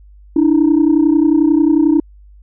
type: tone pair together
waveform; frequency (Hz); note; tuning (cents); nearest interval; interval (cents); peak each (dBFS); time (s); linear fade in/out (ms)
sine; 293.4 / 324.6; D4 / E4; -2 / -27; major second; 175; -10 / -10; 0.36-2; 5
effects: tanh soft clip ceiling -4 dBFS + added 50 Hz sine -39 dBFS peak until 2.42 s